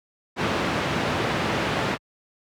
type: band-pass noise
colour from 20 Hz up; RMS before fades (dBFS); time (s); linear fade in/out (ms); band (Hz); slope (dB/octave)
pink; -25; 0.36-1.98; 50; 120 to 2900; 12
effects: high-pass 60 Hz 12 dB/octave